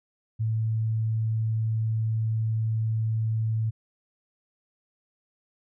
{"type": "tone", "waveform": "sine", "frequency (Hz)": 111, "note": "A2", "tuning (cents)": 16, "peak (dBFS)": -23, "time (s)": [0.39, 3.71], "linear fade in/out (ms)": 20, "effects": []}